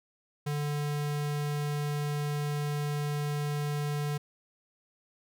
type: tone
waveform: square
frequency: 146.83 Hz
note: D3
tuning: in tune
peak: -30 dBFS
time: 0.46-4.18 s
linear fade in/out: 10 ms
effects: none